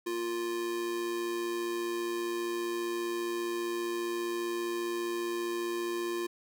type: tone with amplitude modulation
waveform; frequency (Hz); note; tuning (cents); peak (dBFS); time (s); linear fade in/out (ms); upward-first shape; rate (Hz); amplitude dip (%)
square; 349.4; F4; +1; -30; 0.06-6.27; 10; sine; 115; 45
effects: none